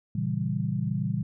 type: chord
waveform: sine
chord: A# diminished seventh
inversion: none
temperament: equal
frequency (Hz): 116.54 / 138.59 / 164.81 / 196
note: A#2 / C#3 / E3 / G3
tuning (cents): 0 / 0 / 0 / 0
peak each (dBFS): -31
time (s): 0.15-1.23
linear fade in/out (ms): 5
effects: none